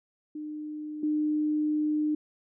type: tone pair in turn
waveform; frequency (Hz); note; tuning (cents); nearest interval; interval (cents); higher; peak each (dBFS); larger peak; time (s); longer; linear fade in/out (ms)
sine; 303 / 303; D#4 / D#4; -46 / -46; unison; 0; neither; -34 / -24; second; 0.35-1.03 / 1.03-2.15; second; 5
effects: none